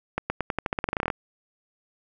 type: accelerating click train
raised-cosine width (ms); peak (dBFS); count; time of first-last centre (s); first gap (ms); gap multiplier
0.5; -10; 17; 0.18-1.102; 120; 0.89
effects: none